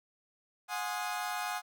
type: chord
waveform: 30% pulse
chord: Ab dominant seventh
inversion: third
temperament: equal with one note detuned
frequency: 726.9 / 830.6 / 1046.5 / 1244.5 Hz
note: Gb5 / Ab5 / C6 / Eb6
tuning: -31 / 0 / 0 / 0 cents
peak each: -35 / -36 / -40 / -38 dBFS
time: 0.68-1.62 s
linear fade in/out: 50 ms
effects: none